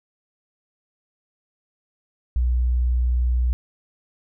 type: tone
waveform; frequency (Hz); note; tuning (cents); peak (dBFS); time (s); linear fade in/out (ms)
sine; 61.3; B1; -12; -17; 2.36-3.53; 0
effects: none